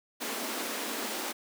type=high-pass noise; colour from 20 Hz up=pink; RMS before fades=-35 dBFS; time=0.2-1.33 s; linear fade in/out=20 ms; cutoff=210 Hz; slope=96 dB/octave; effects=none